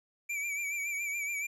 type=tone with vibrato; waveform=square; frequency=2320 Hz; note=D7; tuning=22 cents flat; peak=-33 dBFS; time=0.29-1.47 s; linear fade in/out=10 ms; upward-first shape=sine; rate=7.1 Hz; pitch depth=53 cents each way; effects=low-pass 12000 Hz 12 dB/octave